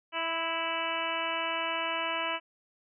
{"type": "harmonic tone with a mistuned harmonic", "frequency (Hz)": 328.8, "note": "E4", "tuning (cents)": -4, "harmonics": [1, 2, 3, 4, 5, 6, 7, 8, 9], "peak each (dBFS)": [-44, -37, -35, -38, -40, -43, -38, -38, -37], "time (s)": [0.12, 2.4], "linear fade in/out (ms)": 50, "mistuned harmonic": 3, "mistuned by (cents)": 16, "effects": []}